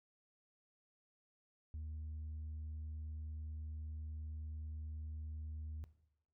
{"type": "tone", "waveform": "sine", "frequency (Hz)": 77.4, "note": "D#2", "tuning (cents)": -9, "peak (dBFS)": -40, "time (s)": [1.74, 5.84], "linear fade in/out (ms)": 0, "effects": ["noise-tail reverb RT60 0.8 s tail -17 dB re dry", "tanh soft clip ceiling -41 dBFS"]}